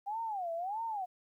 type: tone with vibrato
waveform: sine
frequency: 780 Hz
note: G5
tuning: 9 cents flat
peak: -34 dBFS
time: 0.06-1.06 s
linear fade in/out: 20 ms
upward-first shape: sine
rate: 1.6 Hz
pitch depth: 280 cents each way
effects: 12-bit